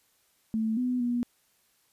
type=tone with pitch steps; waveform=sine; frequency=221.1 / 249.8 / 241.6 Hz; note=A3 / B3 / B3; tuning=+9 / +20 / -38 cents; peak=-25 dBFS; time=0.54-1.23 s; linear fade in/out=0 ms; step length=230 ms; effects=white hiss -68 dBFS RMS until 1.92 s + resampled to 32000 Hz